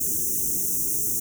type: band-stop noise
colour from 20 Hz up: white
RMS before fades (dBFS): -25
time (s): 0-1.2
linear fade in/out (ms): 10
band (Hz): 450 to 5800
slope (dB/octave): 96
effects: none